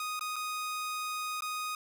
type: tone with dropouts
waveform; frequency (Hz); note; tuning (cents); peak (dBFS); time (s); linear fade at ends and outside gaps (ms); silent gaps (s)
sawtooth; 1244.5; D#6; 0; -30; 0-1.75; 2; 0.194-0.209 / 0.359-0.363 / 1.407-1.421
effects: none